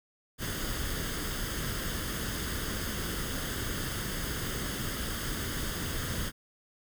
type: noise with comb filter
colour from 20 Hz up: pink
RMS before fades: -34 dBFS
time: 0.38-6.32 s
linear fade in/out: 50 ms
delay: 0.61 ms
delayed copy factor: +0.6
effects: none